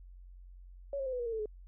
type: tone with pitch steps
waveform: sine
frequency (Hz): 560 / 538.4 / 517.7 / 497.8 / 478.6 / 460.1 / 442.4 / 425.4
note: C#5 / C5 / C5 / B4 / A#4 / A#4 / A4 / G#4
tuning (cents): +18 / +49 / -18 / +14 / +46 / -23 / +9 / +42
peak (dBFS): -33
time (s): 0.93-1.458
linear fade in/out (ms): 2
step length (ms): 66
effects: added 45 Hz sine -49 dBFS peak until 1.67 s